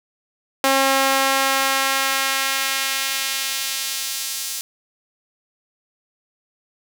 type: tone with high-pass filter sweep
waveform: sawtooth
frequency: 269.8 Hz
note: C#4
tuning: 47 cents flat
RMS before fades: -21 dBFS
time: 0.64-4.61 s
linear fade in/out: 0 ms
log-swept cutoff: 560 to 5700 Hz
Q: 0.77
effects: none